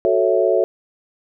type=chord; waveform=sine; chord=F# minor seventh; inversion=none; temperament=equal; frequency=370 / 440 / 554.4 / 659.3 Hz; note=F#4 / A4 / C#5 / E5; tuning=0 / 0 / 0 / 0 cents; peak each=-19 dBFS; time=0.05-0.64 s; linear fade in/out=0 ms; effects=none